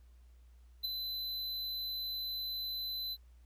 square tone with ADSR envelope, 4026 Hz, B7, 33 cents sharp, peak -31 dBFS, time 0.83-3.17 s, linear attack 19 ms, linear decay 11 ms, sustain -6 dB, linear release 44 ms, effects added 60 Hz sine -56 dBFS peak until 3.45 s + pink hiss -75 dBFS RMS until 3.45 s

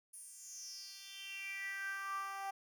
10% pulse tone with high-pass filter sweep, 392 Hz, G4, in tune, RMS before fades -45 dBFS, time 0.13-2.51 s, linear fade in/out 10 ms, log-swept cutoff 9900 to 800 Hz, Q 6.5, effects none

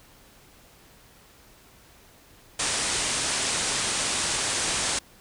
white low-pass noise, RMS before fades -27 dBFS, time 2.59-4.99 s, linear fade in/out 5 ms, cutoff 9600 Hz, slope 96 dB/octave, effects pink hiss -54 dBFS RMS until 5.2 s

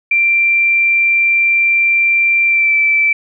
sine tone with pitch glide, 2360 to 2325 Hz, D7 to D7, +8 to -18 cents, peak -9 dBFS, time 0.11-3.13 s, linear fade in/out 5 ms, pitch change -26 cents, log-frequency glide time 2.46-2.75 s, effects none

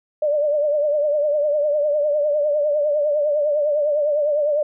sine tone with vibrato, 592 Hz, D5, 14 cents sharp, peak -16 dBFS, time 0.22-4.63 s, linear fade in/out 5 ms, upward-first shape triangle, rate 9.9 Hz, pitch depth 78 cents each way, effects none

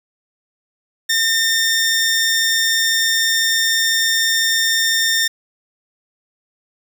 15% pulse tone, 1814 Hz, A#6, 48 cents flat, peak -8 dBFS, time 1.09-5.28 s, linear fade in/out 10 ms, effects none

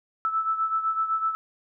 sine beating tone pair, 1313 / 1320.9 Hz, E6 / E6, -7 / +3 cents, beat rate 7.9 Hz, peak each -24 / -30 dBFS, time 0.25-1.35 s, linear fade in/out 0 ms, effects none

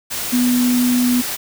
sine tone in noise, 246.9 Hz, B3, in tune, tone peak -13 dBFS, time 0.32-1.22 s, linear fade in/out 20 ms, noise white, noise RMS -24 dBFS, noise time 0.1-1.37 s, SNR +8 dB, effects none

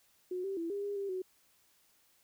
sine tone with pitch steps, 364.1 / 389.7 / 333.9 / 402.5 / 405.8 / 396.8 / 371.6 Hz, F#4 / G4 / E4 / G4 / G#4 / G4 / F#4, -28 / -10 / +22 / +46 / -40 / +21 / +7 cents, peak -34 dBFS, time 0.31-1.22 s, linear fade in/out 5 ms, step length 130 ms, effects white hiss -69 dBFS RMS until 2.23 s

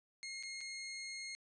20% pulse tone with dropouts, 2146 Hz, C7, 43 cents sharp, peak -38 dBFS, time 0.23-1.35 s, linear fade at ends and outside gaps 0 ms, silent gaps 0.427-0.434 / 0.607-0.612 s, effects resampled to 22050 Hz

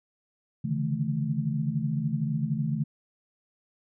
sine tone cluster, 138 / 148.6 / 161.9 / 218.3 Hz, C#3 / D3 / E3 / A3, -7 / +21 / -31 / -13 cents, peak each -31 dBFS, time 0.64-2.84 s, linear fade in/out 10 ms, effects none

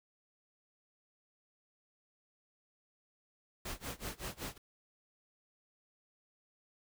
pink noise with tremolo, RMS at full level -40 dBFS, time 3.65-4.58 s, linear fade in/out 5 ms, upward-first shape sine, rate 5.3 Hz, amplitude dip 95%, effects none

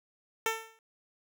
10% pulse tone with exponential decay, 447.6 Hz, A4, 30 cents sharp, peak -17 dBFS, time 0.46-0.79 s, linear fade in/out 1 ms, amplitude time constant 70 ms, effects none

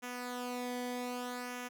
sawtooth tone with flanger, 246.9 Hz, B3, in tune, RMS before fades -40 dBFS, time 0.02-1.69 s, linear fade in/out 20 ms, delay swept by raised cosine 0.23 to 0.75 ms, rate 0.63 Hz, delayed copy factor -0.65, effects none

